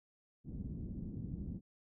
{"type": "low-pass noise", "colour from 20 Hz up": "white", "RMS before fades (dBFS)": -43, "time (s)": [0.44, 1.61], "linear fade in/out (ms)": 50, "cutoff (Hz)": 240, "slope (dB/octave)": 24, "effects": []}